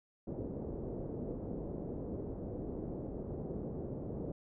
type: low-pass noise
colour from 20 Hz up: white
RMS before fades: -41 dBFS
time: 0.27-4.32 s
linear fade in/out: 5 ms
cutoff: 470 Hz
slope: 24 dB/octave
effects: none